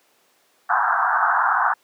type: band-pass noise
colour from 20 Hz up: white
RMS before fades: -19 dBFS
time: 0.69-1.74 s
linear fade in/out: 10 ms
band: 710 to 1600 Hz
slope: 96 dB/octave
effects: pink hiss -60 dBFS RMS until 1.83 s + high-pass 400 Hz 12 dB/octave